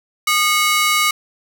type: ring-modulated tone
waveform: sawtooth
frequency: 1700 Hz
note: G#6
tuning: 40 cents sharp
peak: -7 dBFS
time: 0.27-1.11 s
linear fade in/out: 5 ms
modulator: 480 Hz
effects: none